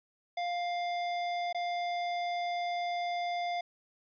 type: tone with dropouts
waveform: square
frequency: 701 Hz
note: F5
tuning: 6 cents sharp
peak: -32 dBFS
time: 0.37-3.61 s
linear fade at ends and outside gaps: 5 ms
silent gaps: 1.528-1.546 s
effects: resampled to 11025 Hz